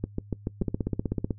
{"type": "two click trains", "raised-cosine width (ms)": 3, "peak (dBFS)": [-15, -14], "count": [5, 12], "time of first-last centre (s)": [[0.04, 0.615], [0.62, 1.308]], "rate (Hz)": [6.96, 16], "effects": ["noise-tail reverb RT60 0.1 s tail -21 dB re dry", "added 102 Hz sine -45 dBFS peak until 1.38 s"]}